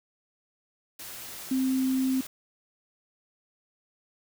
sine tone in noise, 261.6 Hz, C4, in tune, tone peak -23 dBFS, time 1.51-2.21 s, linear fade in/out 5 ms, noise white, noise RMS -41 dBFS, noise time 0.99-2.27 s, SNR +15 dB, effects none

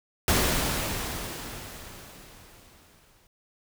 pink noise with exponential decay, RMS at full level -22 dBFS, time 0.28-3.27 s, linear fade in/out 1 ms, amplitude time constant 650 ms, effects none

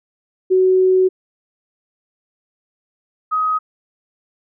sine tone pair in turn, 373.2 / 1260 Hz, F#4 / D#6, +15 / +21 cents, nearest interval octave + major sixth, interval 2106 cents, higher second, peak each -10 / -15 dBFS, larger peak first, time 0.5-1.09 / 3.31-3.59 s, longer first, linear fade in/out 20 ms, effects none

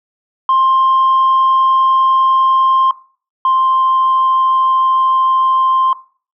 sine tone pair in turn, 1055 / 1048.9 Hz, C6 / C6, +14 / +4 cents, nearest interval unison, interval 10 cents, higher first, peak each -7 / -8 dBFS, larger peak first, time 0.49-2.91 / 3.45-5.93 s, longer second, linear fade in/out 2 ms, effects noise-tail reverb RT60 0.4 s tail -18 dB re dry + tanh soft clip ceiling -6 dBFS

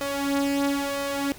sawtooth tone with flanger, 280 Hz, C#4, 18 cents sharp, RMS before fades -26 dBFS, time 0.01-1.32 s, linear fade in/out 0 ms, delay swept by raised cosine 1.6 to 4 ms, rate 1 Hz, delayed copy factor +0.65, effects pink hiss -45 dBFS RMS until 1.38 s

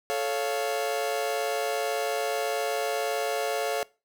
40% pulse chord, A augmented, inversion none, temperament equal with one note detuned, 436.2 / 554.4 / 698.5 Hz, A4 / C#5 / E#5, -15 / 0 / 0 cents, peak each -30 dBFS, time 0.1-3.83 s, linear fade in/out 0 ms, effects noise-tail reverb RT60 0.3 s tail -22 dB re dry

